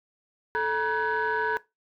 sine tone cluster, 438.7 / 956 / 1509 / 1675 Hz, A4 / A#5 / F#6 / G#6, -5 / +43 / +34 / +14 cents, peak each -28 / -26 / -29 / -30 dBFS, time 0.55-1.57 s, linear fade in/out 0 ms, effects noise-tail reverb RT60 0.2 s tail -19 dB re dry + tanh soft clip ceiling -18 dBFS

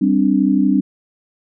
sine chord, G suspended fourth, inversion none, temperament equal, 196 / 261.6 / 293.7 Hz, G3 / C4 / D4, 0 / 0 / 0 cents, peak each -16 dBFS, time 0.01-0.81 s, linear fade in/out 10 ms, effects none

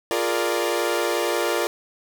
sawtooth chord, Bb dominant seventh, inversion second, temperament equal, 349.2 / 415.3 / 466.2 / 587.3 Hz, F4 / Ab4 / Bb4 / D5, 0 / 0 / 0 / 0 cents, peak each -22 / -25 / -22 / -23 dBFS, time 0.11-1.67 s, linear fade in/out 0 ms, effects 7-bit

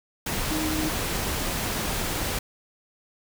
sine tone in noise, 311.1 Hz, D#4, in tune, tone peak -27 dBFS, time 0.51-0.89 s, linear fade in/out 5 ms, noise pink, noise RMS -28 dBFS, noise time 0.26-2.39 s, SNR -2 dB, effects none

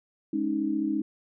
sine chord, Ab suspended fourth, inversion none, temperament just, 207.7 / 276.9 / 311.5 Hz, Ab3 / Db4 / Eb4, 0 / -2 / +2 cents, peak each -32 / -30 / -27 dBFS, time 0.33-1.02 s, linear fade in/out 5 ms, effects none

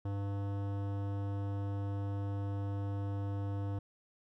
sine tone with hard clipping, 99.8 Hz, G2, 32 cents sharp, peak -36 dBFS, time 0.05-3.79 s, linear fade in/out 5 ms, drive 17 dB, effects none

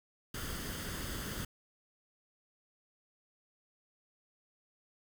pink noise with comb filter, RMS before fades -40 dBFS, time 0.34-1.45 s, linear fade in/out 5 ms, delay 0.62 ms, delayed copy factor +0.55, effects none

